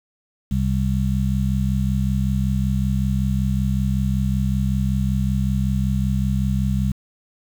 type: harmonic tone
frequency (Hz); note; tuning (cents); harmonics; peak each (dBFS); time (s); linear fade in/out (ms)
65.3; C2; -3; 1 / 2 / 3; -22 / -22 / -22; 0.51-6.92; 5
effects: 7-bit